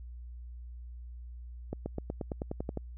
accelerating click train, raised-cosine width 2 ms, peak -21 dBFS, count 11, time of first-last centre 1.73-2.773 s, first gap 130 ms, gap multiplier 0.95, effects added 60 Hz sine -42 dBFS peak until 2.97 s

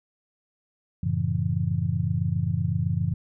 sine chord, F# minor seventh, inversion none, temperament just, 92.5 / 111 / 138.75 / 166.5 Hz, F#2 / A2 / C#3 / E3, 0 / +16 / +2 / +18 cents, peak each -28 dBFS, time 1.03-3.14 s, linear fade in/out 5 ms, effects none

